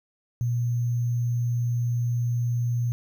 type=tone with sample-and-hold; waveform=sine; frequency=119.6 Hz; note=A#2; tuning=45 cents sharp; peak=-22 dBFS; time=0.41-2.92 s; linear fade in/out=0 ms; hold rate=6300 Hz; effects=none